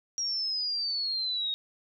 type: exponential sweep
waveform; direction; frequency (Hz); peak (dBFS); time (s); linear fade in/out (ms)
sine; down; 5670 to 3729; -28; 0.18-1.54; 0
effects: none